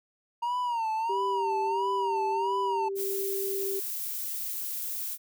triangle tone with vibrato, 932.3 Hz, A#5, in tune, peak -25 dBFS, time 0.42-2.89 s, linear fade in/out 10 ms, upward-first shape sine, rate 1.5 Hz, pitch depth 110 cents each way
sine tone, 392 Hz, G4, in tune, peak -30 dBFS, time 1.09-3.8 s, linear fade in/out 10 ms
violet noise, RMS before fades -34 dBFS, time 2.95-5.18 s, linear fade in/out 50 ms
effects none

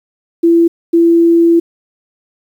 sine tone bursts at uneven times, 336.4 Hz, E4, 35 cents sharp, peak -5 dBFS, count 2, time 0.43-0.68 / 0.93-1.6 s, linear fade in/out 10 ms, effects 7-bit

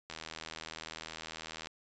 click train, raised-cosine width 0.2 ms, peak -24 dBFS, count 127, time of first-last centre 0.1-1.671 s, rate 80.2 Hz, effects resampled to 16000 Hz

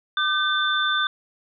sine tone cluster, 1198 / 1535 / 3546 Hz, D6 / G6 / A7, +34 / -37 / +13 cents, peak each -25 / -23 / -24 dBFS, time 0.17-1.07 s, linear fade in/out 2 ms, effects none

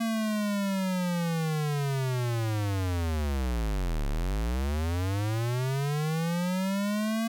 square linear two-way sweep, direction down then up, 229 to 34 to 229 Hz, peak -27 dBFS, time 0-7.28 s, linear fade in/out 10 ms, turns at 4.07 s, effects none

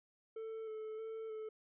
triangle tone with vibrato, 440 Hz, A4, in tune, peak -40 dBFS, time 0.36-1.49 s, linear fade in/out 5 ms, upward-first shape square, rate 1.6 Hz, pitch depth 18 cents each way, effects resampled to 8000 Hz

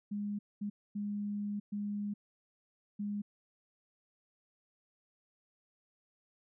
sine tone bursts at uneven times, 205.4 Hz, G#3, 19 cents flat, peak -34 dBFS, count 5, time 0.11-0.39 / 0.61-0.7 / 0.95-1.6 / 1.72-2.14 / 2.99-3.22 s, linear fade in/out 10 ms, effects none

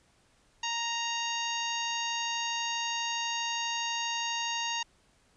harmonic tone, 932.3 Hz, A#5, in tune, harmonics 1 / 2 / 3 / 4 / 5 / 6 / 7, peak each -35 / -39 / -35 / -39 / -42 / -45 / -39 dBFS, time 0.63-4.83 s, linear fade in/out 5 ms, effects pink hiss -66 dBFS RMS until 5.36 s + resampled to 22050 Hz

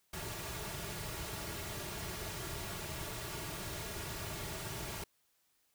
pink noise with comb filter, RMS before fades -42 dBFS, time 0.13-5.04 s, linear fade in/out 5 ms, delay 3.9 ms, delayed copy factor -0.65, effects white hiss -75 dBFS RMS until 5.74 s

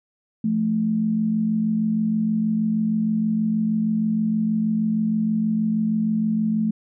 sine tone pair together, 172.46 / 218.8 Hz, F3 / A3, -21 / -9 cents, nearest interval major third, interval 412 cents, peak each -27 / -19 dBFS, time 0.44-6.71 s, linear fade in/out 5 ms, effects none

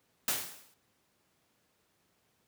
white noise with exponential decay, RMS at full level -28 dBFS, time 0.28-0.74 s, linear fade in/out 1 ms, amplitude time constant 100 ms, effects pink hiss -73 dBFS RMS until 2.47 s + high-pass 100 Hz 12 dB/octave

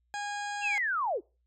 harmonic tone, 820 Hz, G#5, 22 cents flat, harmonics 1 / 2 / 3 / 4 / 5 / 6 / 8 / 9 / 10, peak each -35 / -38 / -46 / -48 / -51 / -50 / -50 / -52 / -57 dBFS, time 0.14-0.78 s, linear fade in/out 0 ms
sine linear sweep, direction down, 2798 to 299.3 Hz, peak -27 dBFS, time 0.61-1.21 s, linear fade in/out 50 ms
effects noise-tail reverb RT60 0.3 s tail -25 dB re dry + added 60 Hz sine -70 dBFS peak until 1.46 s

